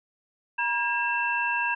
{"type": "tone cluster", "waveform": "sine", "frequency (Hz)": [954, 1620, 2679], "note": ["A#5", "G#6", "E7"], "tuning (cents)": [40, -43, 27], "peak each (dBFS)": -28, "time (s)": [0.58, 1.75], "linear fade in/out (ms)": 10, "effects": []}